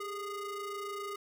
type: ring-modulated tone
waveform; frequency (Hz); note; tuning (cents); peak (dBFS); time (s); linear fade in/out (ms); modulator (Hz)
square; 415.3; G#4; 0; -35; 0-1.16; 5; 817
effects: none